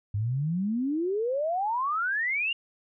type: exponential sweep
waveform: sine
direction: up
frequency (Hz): 98 to 2859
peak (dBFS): -25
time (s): 0.14-2.53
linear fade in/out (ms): 5
effects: none